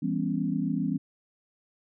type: chord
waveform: sine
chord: C# half-diminished seventh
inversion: first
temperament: just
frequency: 166.31 / 199.57 / 249.5 / 277.2 Hz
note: E3 / G3 / B3 / C#4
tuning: +16 / +31 / +18 / 0 cents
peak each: -31 dBFS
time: 0.02-0.98 s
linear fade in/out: 10 ms
effects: none